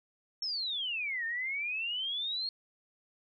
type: exponential two-way sweep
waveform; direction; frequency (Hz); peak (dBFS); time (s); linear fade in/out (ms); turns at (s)
sine; down then up; 5470 to 1800 to 4314; -32; 0.42-2.49; 2; 1.25
effects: none